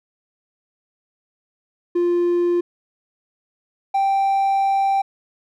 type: tone pair in turn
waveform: triangle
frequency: 349.1 / 783.7 Hz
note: F4 / G5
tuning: -1 / -1 cents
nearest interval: octave + major second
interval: 1400 cents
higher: second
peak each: -13 dBFS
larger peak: neither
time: 1.95-2.61 / 3.94-5.02 s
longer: second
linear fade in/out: 10 ms
effects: tanh soft clip ceiling -9 dBFS